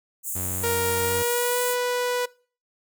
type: high-pass noise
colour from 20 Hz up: pink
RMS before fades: -30 dBFS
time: 0.23-1.77 s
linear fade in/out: 50 ms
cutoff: 6700 Hz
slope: 96 dB/octave
type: tone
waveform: sawtooth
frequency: 92.5 Hz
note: F#2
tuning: in tune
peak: -27 dBFS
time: 0.35-1.23 s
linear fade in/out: 10 ms
type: tone with pitch glide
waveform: sawtooth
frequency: 468.4 to 492.3 Hz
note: A#4 to B4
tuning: +8 to -6 cents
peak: -19 dBFS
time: 0.63-2.26 s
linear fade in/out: 10 ms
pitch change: +86 cents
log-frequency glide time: 1.01-1.61 s
effects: noise-tail reverb RT60 0.4 s tail -22 dB re dry